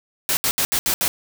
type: noise bursts at uneven times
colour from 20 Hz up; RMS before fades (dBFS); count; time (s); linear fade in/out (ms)
white; -20; 6; 0.29-0.37 / 0.44-0.51 / 0.58-0.65 / 0.72-0.79 / 0.86-0.94 / 1.01-1.08; 0
effects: none